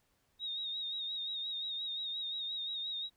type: tone with vibrato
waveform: sine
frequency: 3745 Hz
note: A#7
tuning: 7 cents sharp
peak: -36 dBFS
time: 0.39-3.1 s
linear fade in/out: 50 ms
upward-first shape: sine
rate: 5.7 Hz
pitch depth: 50 cents each way
effects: pink hiss -75 dBFS RMS until 3.16 s